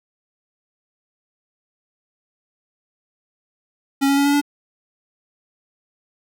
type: tone with pitch steps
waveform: square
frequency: 275.3 / 278.5 / 281.7 / 285 / 288.3 Hz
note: C#4 / C#4 / C#4 / C#4 / D4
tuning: -12 / +8 / +28 / +48 / -32 cents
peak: -15 dBFS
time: 4.01-4.415 s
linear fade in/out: 20 ms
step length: 81 ms
effects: none

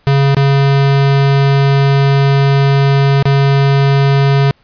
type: tone with dropouts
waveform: square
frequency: 138.59 Hz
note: C#3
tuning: in tune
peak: -8 dBFS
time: 0.07-4.51 s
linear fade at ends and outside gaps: 0 ms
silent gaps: 0.347-0.368 / 3.226-3.255 s
effects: pink hiss -53 dBFS RMS until 4.63 s + resampled to 11025 Hz

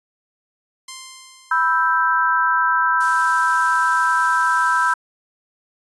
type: tone with exponential decay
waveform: 5% pulse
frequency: 1046.5 Hz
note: C6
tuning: in tune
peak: -19 dBFS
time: 0.88-2.49 s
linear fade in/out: 5 ms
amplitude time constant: 350 ms
type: chord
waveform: sine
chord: E minor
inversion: second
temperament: equal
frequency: 987.8 / 1318.5 / 1568 Hz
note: B5 / E6 / G6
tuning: 0 / 0 / 0 cents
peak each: -19 dBFS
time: 1.51-4.94 s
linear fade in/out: 5 ms
type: noise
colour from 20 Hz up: blue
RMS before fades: -32 dBFS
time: 3-4.94 s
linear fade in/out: 10 ms
effects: resampled to 22050 Hz

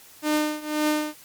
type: tone with tremolo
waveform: sawtooth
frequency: 303.1 Hz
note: D#4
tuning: 45 cents flat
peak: -15 dBFS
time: 0.22-1.15 s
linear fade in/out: 50 ms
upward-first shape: triangle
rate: 1.9 Hz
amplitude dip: 90%
effects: white hiss -49 dBFS RMS until 1.24 s + MP3 96 kbps

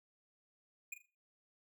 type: tone with echo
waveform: square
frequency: 2444 Hz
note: D#7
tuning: 32 cents flat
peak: -40 dBFS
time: 0.92-0.94 s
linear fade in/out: 5 ms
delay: 40 ms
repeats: 3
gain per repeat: -11 dB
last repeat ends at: 1.06 s
effects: noise-tail reverb RT60 0.3 s tail -17 dB re dry

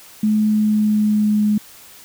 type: tone with pitch glide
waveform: sine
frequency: 213.8 to 210.2 Hz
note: A3 to G#3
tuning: -49 to +21 cents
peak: -13 dBFS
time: 0.23-1.58 s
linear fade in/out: 5 ms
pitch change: -30 cents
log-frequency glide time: 0.42-1.46 s
effects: white hiss -43 dBFS RMS until 2.04 s

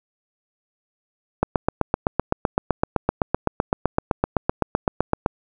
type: click train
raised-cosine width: 1 ms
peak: -3 dBFS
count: 31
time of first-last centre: 1.43-5.261 s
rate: 7.83 Hz
effects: none

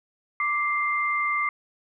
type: tone pair together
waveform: sine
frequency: 1174.7 / 2093 Hz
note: D6 / C7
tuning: 0 / 0 cents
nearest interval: minor seventh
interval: 1000 cents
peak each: -25 dBFS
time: 0.4-1.49 s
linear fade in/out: 2 ms
effects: none

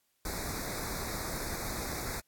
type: band-stop noise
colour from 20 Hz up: pink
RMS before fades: -37 dBFS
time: 0.25-2.2 s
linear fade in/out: 2 ms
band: 2400 to 3700 Hz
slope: 96 dB/octave
effects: white hiss -75 dBFS RMS until 2.27 s + AAC 64 kbps

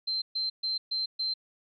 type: tone bursts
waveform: sine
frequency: 4119 Hz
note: C8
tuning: 28 cents flat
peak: -27 dBFS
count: 5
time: 0.07-1.34 s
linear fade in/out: 10 ms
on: 150 ms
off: 130 ms
effects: MP3 64 kbps

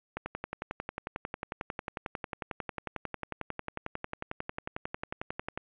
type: click train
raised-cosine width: 0.5 ms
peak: -19 dBFS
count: 61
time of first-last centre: 0.17-5.575 s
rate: 11.1 Hz
effects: resampled to 8000 Hz + 10-bit

